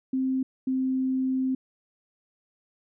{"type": "tone pair in turn", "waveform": "sine", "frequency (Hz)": [262, 261], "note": ["C4", "C4"], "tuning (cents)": [2, -4], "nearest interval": "unison", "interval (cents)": 6, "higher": "first", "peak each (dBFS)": -23, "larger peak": "neither", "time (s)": [[0.13, 0.43], [0.67, 1.55]], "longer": "second", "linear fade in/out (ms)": 5, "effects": []}